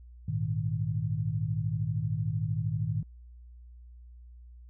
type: chord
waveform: sine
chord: Ab suspended second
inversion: none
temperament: just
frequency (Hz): 103.83 / 116.8 / 155.74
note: Ab2 / Bb2 / Eb3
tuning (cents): 0 / +4 / +2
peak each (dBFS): -32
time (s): 0.28-3.03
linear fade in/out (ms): 5
effects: added 60 Hz sine -47 dBFS peak until 4.69 s